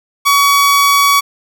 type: tone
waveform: sawtooth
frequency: 1130 Hz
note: C#6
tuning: 33 cents sharp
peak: -4 dBFS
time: 0.25-1.21 s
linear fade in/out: 20 ms
effects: none